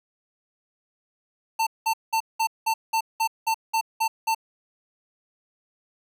square tone bursts, 895 Hz, A5, 29 cents sharp, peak -21 dBFS, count 11, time 1.59-4.348 s, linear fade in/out 10 ms, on 78 ms, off 190 ms, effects none

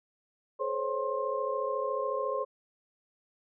sine tone cluster, 427.2 / 518 / 552 / 1061 Hz, G#4 / C5 / C#5 / C6, +49 / -17 / -7 / +24 cents, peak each -36 / -34 / -34 / -34 dBFS, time 0.59-2.45 s, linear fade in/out 20 ms, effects none

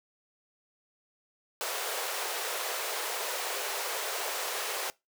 pink high-pass noise, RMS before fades -34 dBFS, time 1.61-4.9 s, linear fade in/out 0 ms, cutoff 410 Hz, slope 48 dB/octave, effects noise-tail reverb RT60 0.2 s tail -22 dB re dry

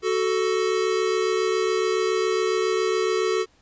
square tone pair together, 372.8 / 440 Hz, F#4 / A4, +13 / 0 cents, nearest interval minor third, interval 287 cents, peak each -24 dBFS, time 0.02-3.46 s, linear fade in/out 50 ms, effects pink hiss -60 dBFS RMS until 3.61 s + resampled to 16000 Hz

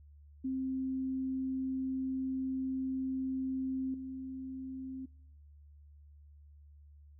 sine tone with level steps, 262.7 Hz, C4, 7 cents sharp, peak -32 / -39 dBFS, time 0.44-5.06 s, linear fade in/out 10 ms, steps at 3.94 s, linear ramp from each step 2 ms, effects noise-tail reverb RT60 0.7 s tail -24 dB re dry + added 73 Hz sine -54 dBFS peak until 7.19 s

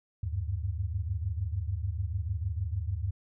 sine tone cluster, 76.7 / 95.9 / 102.6 Hz, D#2 / G2 / G#2, -24 / -37 / -21 cents, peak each -33 / -34 / -35 dBFS, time 0.23-3.11 s, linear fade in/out 5 ms, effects none

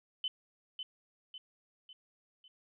sine tone with echo, 3035 Hz, F#7, 43 cents sharp, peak -32 dBFS, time 0.24-0.28 s, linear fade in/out 2 ms, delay 550 ms, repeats 4, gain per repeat -6 dB, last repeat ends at 2.48 s, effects none

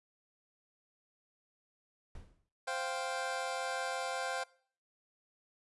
brown noise with exponential decay, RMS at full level -45 dBFS, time 2.15-2.49 s, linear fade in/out 2 ms, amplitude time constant 73 ms
25% pulse chord, C suspended fourth, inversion none, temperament equal, 523.3 / 698.5 / 784 Hz, C5 / F5 / G5, 0 / 0 / 0 cents, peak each -36 dBFS, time 2.67-4.44 s, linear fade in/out 10 ms
effects noise-tail reverb RT60 0.5 s tail -22 dB re dry + resampled to 24000 Hz

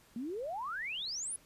sine exponential sweep, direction up, 221.3 to 10700 Hz, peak -36 dBFS, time 0.16-1.36 s, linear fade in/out 2 ms, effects pink hiss -63 dBFS RMS until 1.45 s + resampled to 32000 Hz

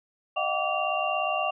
sine tone cluster, 618 / 706 / 763 / 1154 / 2775 Hz, D#5 / F5 / G5 / D6 / F7, -12 / +19 / -47 / -31 / -12 cents, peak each -31 dBFS, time 0.36-1.51 s, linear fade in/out 10 ms, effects none

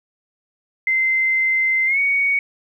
sine tone with pitch glide, 2074 to 2236 Hz, C7 to C#7, -16 to +14 cents, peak -15 dBFS, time 0.87-2.39 s, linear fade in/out 2 ms, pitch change +130 cents, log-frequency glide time 1.86-1.99 s, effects 9-bit

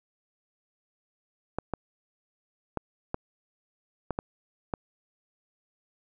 clicks, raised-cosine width 1 ms, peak -15 dBFS, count 7, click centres 1.586 / 1.737 / 2.773 / 3.144 / 4.107 / 4.189 / 4.738 s, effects none

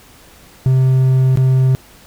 triangle tone with dropouts, 130.6 Hz, C3, 3 cents flat, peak -7 dBFS, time 0.66-1.75 s, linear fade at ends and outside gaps 0 ms, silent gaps 1.357-1.373 s, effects pink hiss -44 dBFS RMS until 2.06 s

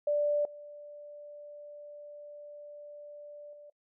sine tone with level steps, 587.3 Hz, D5, in tune, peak -25 / -44 / -48 dBFS, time 0.07-3.7 s, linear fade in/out 5 ms, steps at 0.45 / 3.53 s, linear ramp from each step 2 ms, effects noise-tail reverb RT60 0.1 s tail -20 dB re dry

